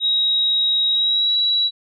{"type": "tone with pitch glide", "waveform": "sine", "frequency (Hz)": [3809, 3907], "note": ["A#7", "B7"], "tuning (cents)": [37, -19], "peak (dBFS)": -15, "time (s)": [0, 1.71], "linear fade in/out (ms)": 50, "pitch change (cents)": 44, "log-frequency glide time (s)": [0.9, 1.35], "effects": []}